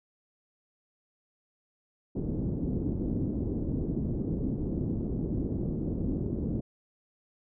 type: low-pass noise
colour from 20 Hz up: white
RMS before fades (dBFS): -31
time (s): 2.15-6.61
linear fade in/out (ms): 10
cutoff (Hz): 320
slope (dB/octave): 24
effects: none